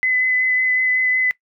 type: tone with vibrato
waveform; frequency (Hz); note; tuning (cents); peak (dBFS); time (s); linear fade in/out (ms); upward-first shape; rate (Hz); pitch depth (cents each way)
sine; 2019; B6; +38; -15; 0.03-1.31; 0; sine; 5.4; 13
effects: noise-tail reverb RT60 0.1 s tail -20 dB re dry